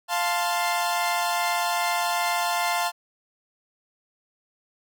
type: chord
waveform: sawtooth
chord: F major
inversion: none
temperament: equal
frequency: 698.5 / 880 / 1046.5 Hz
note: F5 / A5 / C6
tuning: 0 / 0 / 0 cents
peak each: -22 / -24 / -25 dBFS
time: 0.08-2.92 s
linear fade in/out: 50 ms
effects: none